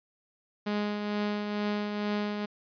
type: tone with tremolo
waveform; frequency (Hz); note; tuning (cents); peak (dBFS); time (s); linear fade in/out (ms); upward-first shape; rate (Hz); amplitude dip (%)
sawtooth; 207.7; G#3; 0; -23; 0.66-2.46; 10; triangle; 2.2; 45
effects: resampled to 11025 Hz